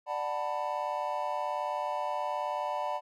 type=chord; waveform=triangle; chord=B minor seventh; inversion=first; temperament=just; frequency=592.7 / 740.8 / 889 / 987.8 Hz; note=D5 / F#5 / A5 / B5; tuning=+16 / +2 / +18 / 0 cents; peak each=-34 / -35 / -34 / -34 dBFS; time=0.06-3.01 s; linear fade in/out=50 ms; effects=none